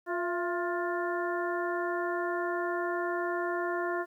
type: harmonic tone with a mistuned harmonic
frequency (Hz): 352.3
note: F4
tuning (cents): +15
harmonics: 1 / 2 / 3 / 4 / 5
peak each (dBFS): -32 / -35 / -37 / -38 / -39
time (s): 0.06-4.06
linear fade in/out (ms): 50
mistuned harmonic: 2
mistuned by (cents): -62
effects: 11-bit